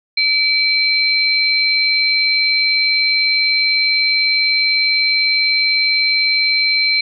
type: tone pair together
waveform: sine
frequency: 2310 / 4118 Hz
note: D7 / C8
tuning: -29 / -28 cents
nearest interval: minor seventh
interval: 1001 cents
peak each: -15 dBFS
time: 0.17-7.01 s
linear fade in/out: 5 ms
effects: none